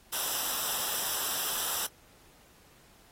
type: noise with comb filter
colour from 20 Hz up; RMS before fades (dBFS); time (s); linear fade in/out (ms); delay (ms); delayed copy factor
white; -32; 0.12-1.87; 10; 0.45; -0.7
effects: pink hiss -60 dBFS RMS until 3.11 s + AAC 48 kbps